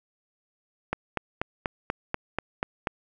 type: click train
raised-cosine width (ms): 0.5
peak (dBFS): -11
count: 9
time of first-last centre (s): 0.93-2.872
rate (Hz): 4.12
effects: none